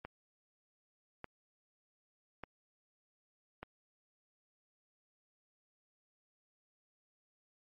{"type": "click train", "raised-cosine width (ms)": 0.5, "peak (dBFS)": -28, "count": 4, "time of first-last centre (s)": [0.05, 3.63], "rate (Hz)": 0.838, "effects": ["MP3 32 kbps"]}